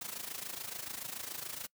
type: noise with amplitude modulation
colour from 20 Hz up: white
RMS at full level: -39 dBFS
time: 0.01-1.67 s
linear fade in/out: 5 ms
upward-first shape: sine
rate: 27 Hz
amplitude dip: 75%
effects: noise-tail reverb RT60 0.1 s tail -24 dB re dry + high-pass 80 Hz 12 dB/octave